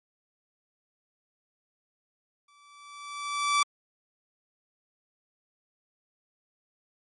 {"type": "tone with exponential growth", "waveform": "sawtooth", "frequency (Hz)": 1159, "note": "D6", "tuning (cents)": -23, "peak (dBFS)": -16, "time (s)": [2.48, 3.63], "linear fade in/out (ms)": 5, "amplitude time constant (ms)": 250, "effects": ["low-pass 11000 Hz 12 dB/octave", "MP3 48 kbps"]}